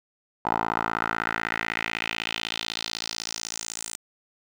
10% pulse tone with band-pass filter sweep, 56 Hz, A1, 31 cents sharp, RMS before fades -30 dBFS, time 0.45-3.96 s, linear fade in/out 5 ms, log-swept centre 920 to 8300 Hz, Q 2.6, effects none

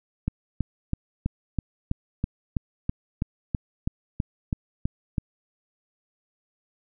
click train, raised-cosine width 5 ms, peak -12 dBFS, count 16, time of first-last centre 0.28-5.182 s, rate 3.06 Hz, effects none

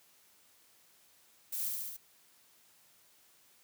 violet noise with echo, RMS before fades -37 dBFS, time 1.52-1.69 s, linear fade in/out 10 ms, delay 70 ms, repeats 4, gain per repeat -2 dB, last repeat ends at 1.97 s, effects white hiss -65 dBFS RMS until 3.63 s + high-pass 80 Hz 12 dB/octave

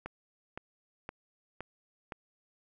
click train, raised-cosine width 0.5 ms, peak -24 dBFS, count 5, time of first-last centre 0.06-2.122 s, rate 1.94 Hz, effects none

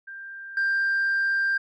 sine tone with level steps, 1586 Hz, G6, 20 cents sharp, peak -36 / -19 dBFS, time 0.07-1.58 s, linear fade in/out 10 ms, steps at 0.57 s, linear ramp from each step 2 ms, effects tanh soft clip ceiling -19 dBFS

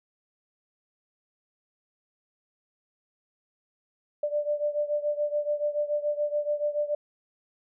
sine beating tone pair, 589 / 596 Hz, D5 / D5, +5 / +25 cents, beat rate 7 Hz, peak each -27 / -30 dBFS, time 4.23-6.95 s, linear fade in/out 5 ms, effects none

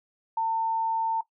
sine tone, 900 Hz, A5, 39 cents sharp, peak -23 dBFS, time 0.37-1.21 s, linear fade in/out 5 ms, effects noise-tail reverb RT60 0.1 s tail -17 dB re dry

